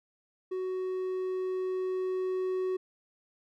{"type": "tone with level ramp", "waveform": "triangle", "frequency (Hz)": 372.1, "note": "F#4", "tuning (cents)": 10, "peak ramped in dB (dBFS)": [-29, -26], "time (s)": [0.51, 2.77], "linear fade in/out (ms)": 10, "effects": []}